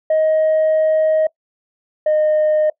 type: tone pair in turn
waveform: sine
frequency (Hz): 628 / 614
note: D#5 / D#5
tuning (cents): +16 / -23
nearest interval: unison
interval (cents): 39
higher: first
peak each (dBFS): -10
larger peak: neither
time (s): 0.1-1.27 / 2.06-2.7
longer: first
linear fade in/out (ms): 5
effects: noise-tail reverb RT60 0.1 s tail -23 dB re dry + tanh soft clip ceiling -10 dBFS